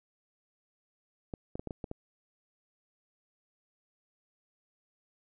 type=clicks; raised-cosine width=2 ms; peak=-24 dBFS; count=7; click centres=1.338 / 1.555 / 1.595 / 1.673 / 1.708 / 1.842 / 1.914 s; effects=none